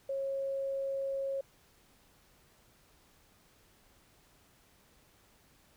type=tone; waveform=sine; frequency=545 Hz; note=C#5; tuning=29 cents flat; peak=-32 dBFS; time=0.09-1.41 s; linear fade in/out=5 ms; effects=pink hiss -65 dBFS RMS until 5.76 s